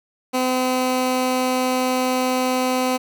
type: tone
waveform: 15% pulse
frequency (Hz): 255.4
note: C4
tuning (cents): -42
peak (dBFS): -12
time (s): 0.33-2.98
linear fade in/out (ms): 20
effects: none